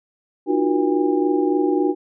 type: tone cluster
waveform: sine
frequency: 303.3 / 346.5 / 370.1 / 479.2 / 809 Hz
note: D#4 / F4 / F#4 / A#4 / G#5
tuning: -44 / -14 / 0 / +48 / -46 cents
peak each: -20 / -23 / -20 / -28 / -28 dBFS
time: 0.46-1.95 s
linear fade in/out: 50 ms
effects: none